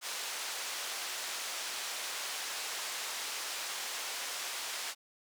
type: band-pass noise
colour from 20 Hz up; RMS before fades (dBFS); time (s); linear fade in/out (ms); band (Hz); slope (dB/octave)
white; -39; 0.01-4.95; 50; 570 to 6900; 12
effects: none